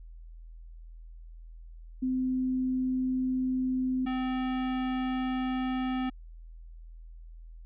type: tone pair in turn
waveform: sine / square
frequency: 257.2 / 257.2 Hz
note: C4 / C4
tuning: -30 / -30 cents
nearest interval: unison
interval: 0 cents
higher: neither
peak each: -26 / -29 dBFS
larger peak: first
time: 2.02-4.06 / 4.06-6.1 s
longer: neither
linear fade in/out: 10 ms
effects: added 41 Hz sine -44 dBFS peak until 7.65 s + resampled to 8000 Hz